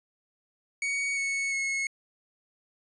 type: tone with pitch steps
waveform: 45% pulse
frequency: 2239 / 2209 / 2180 Hz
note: C#7 / C#7 / C#7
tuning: +17 / -7 / -29 cents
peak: -27 dBFS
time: 0.82-1.87 s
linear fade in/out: 2 ms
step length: 350 ms
effects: resampled to 22050 Hz